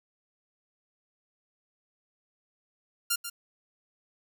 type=tone with echo; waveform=5% pulse; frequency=1396.9 Hz; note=F6; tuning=in tune; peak=-13 dBFS; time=3.1-3.16 s; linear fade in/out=10 ms; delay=140 ms; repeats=1; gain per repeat=-10 dB; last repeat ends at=3.3 s; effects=none